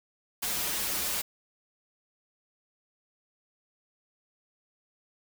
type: noise with comb filter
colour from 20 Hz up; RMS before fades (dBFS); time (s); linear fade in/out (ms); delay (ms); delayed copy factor
white; -31; 0.42-1.22; 10; 7.7; -0.9
effects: none